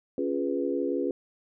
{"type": "chord", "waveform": "sine", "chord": "C# dominant seventh", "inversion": "none", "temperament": "equal", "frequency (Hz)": [277.2, 349.2, 415.3, 493.9], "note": ["C#4", "E#4", "G#4", "B4"], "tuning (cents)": [0, 0, 0, 0], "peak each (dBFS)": [-30, -31, -32, -32], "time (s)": [0.18, 1.11], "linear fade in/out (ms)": 2, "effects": []}